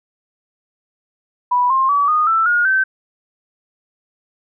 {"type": "tone with pitch steps", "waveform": "sine", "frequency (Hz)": [984, 1060.7, 1143.5, 1232.6, 1328.7, 1432.4, 1544.1], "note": ["B5", "C6", "D6", "D#6", "E6", "F6", "G6"], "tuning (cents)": [-7, 23, -47, -17, 13, 43, -27], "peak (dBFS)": -12, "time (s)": [1.51, 2.84], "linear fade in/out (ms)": 10, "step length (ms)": 190, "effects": []}